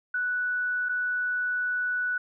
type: tone with dropouts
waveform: sine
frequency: 1480 Hz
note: F#6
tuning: in tune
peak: -25 dBFS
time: 0.14-2.18 s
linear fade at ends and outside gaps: 5 ms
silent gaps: 0.888-0.892 s
effects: none